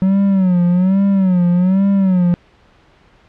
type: tone with vibrato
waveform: triangle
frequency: 186.3 Hz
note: F#3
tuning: 12 cents sharp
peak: -8 dBFS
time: 0.02-2.34 s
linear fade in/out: 0 ms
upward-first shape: sine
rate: 1.2 Hz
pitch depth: 110 cents each way
effects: pink hiss -50 dBFS RMS until 3.28 s + low-pass 3000 Hz 12 dB/octave